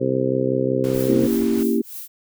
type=harmonic tone; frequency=65.41 Hz; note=C2; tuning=in tune; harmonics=2 / 3 / 4 / 5 / 6 / 7 / 8; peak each=-26 / -31 / -24 / -28 / -23 / -27 / -24 dBFS; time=0-1.28 s; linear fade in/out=20 ms
type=noise; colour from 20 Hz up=pink; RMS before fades=-37 dBFS; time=0.84-1.63 s; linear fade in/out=0 ms
type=noise with tremolo; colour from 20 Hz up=violet; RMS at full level=-32 dBFS; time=0.93-2.08 s; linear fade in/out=20 ms; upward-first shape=triangle; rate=3.1 Hz; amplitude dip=95%
type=chord; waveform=sine; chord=A# diminished seventh; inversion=none; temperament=equal with one note detuned; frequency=233.1 / 277.2 / 329.6 / 394 Hz; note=A#3 / C#4 / E4 / G4; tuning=0 / 0 / 0 / +9 cents; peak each=-20 / -24 / -23 / -23 dBFS; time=1.08-1.82 s; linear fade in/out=10 ms
effects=none